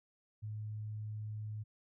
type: tone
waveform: sine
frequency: 107 Hz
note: A2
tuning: 48 cents flat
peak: -39 dBFS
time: 0.42-1.64 s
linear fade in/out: 20 ms
effects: none